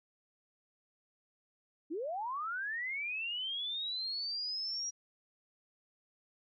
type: linear sweep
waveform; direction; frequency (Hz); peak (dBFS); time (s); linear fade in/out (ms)
sine; up; 283.5 to 5740; -35; 1.9-4.91; 20
effects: none